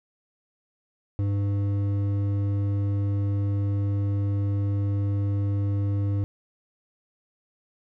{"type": "tone with hard clipping", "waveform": "triangle", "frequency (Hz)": 100.4, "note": "G2", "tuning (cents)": 42, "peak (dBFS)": -24, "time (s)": [1.19, 6.24], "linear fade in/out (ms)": 0, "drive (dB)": 12, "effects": []}